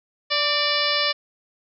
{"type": "harmonic tone with a mistuned harmonic", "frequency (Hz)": 584, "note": "D5", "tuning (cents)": -10, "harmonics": [1, 2, 3, 4, 5, 6, 7, 8, 9], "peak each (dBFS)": [-28, -28, -28, -28, -28, -28, -28, -28, -28], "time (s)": [0.3, 1.13], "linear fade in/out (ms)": 20, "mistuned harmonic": 3, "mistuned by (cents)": 43, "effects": []}